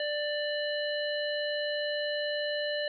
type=harmonic tone with a mistuned harmonic; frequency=591 Hz; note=D5; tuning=11 cents sharp; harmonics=1 / 3 / 5 / 7; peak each=-31 / -36 / -38 / -39 dBFS; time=0-2.88 s; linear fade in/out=2 ms; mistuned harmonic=7; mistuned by=-25 cents; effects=none